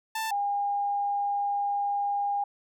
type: tone pair in turn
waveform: sawtooth / sine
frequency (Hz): 886 / 809.4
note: A5 / G#5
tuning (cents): +12 / -45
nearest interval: major second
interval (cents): 157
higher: first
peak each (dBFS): -25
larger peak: neither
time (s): 0.15-0.31 / 0.31-2.44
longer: second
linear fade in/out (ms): 5
effects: none